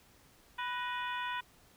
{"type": "harmonic tone with a mistuned harmonic", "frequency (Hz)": 493.9, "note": "B4", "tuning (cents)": 0, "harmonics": [2, 3, 4, 5, 6, 7], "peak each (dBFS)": [-37, -41, -43, -45, -47, -48], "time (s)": [0.58, 1.41], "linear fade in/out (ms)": 10, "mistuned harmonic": 4, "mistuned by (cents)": -85, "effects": ["pink hiss -63 dBFS RMS until 1.76 s"]}